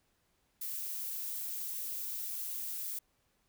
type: noise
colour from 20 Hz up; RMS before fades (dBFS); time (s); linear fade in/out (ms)
violet; -39; 0.61-2.99; 5
effects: pink hiss -75 dBFS RMS until 3.48 s